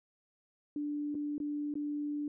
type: tone with dropouts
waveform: sine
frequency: 293.7 Hz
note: D4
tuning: in tune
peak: -33 dBFS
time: 0.76-2.28 s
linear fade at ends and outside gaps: 2 ms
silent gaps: 1.145-1.151 / 1.381-1.401 / 1.74-1.754 s
effects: none